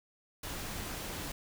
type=noise; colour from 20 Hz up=pink; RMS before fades=-40 dBFS; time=0.43-1.32 s; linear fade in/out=5 ms; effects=none